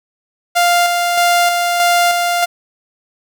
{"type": "tone with tremolo", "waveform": "sawtooth", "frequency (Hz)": 698.5, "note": "F5", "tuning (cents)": 0, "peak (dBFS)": -6, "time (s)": [0.55, 2.46], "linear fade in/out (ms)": 20, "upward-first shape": "square", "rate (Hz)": 1.6, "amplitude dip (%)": 35, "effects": []}